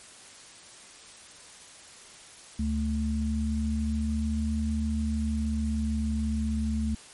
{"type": "tone pair together", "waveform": "sine", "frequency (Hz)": [73.42, 220], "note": ["D2", "A3"], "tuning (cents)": [0, 0], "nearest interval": "octave + perfect fifth", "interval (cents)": 1900, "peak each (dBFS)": -28, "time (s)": [2.59, 6.95], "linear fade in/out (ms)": 5, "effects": ["white hiss -49 dBFS RMS until 7.13 s", "MP3 48 kbps"]}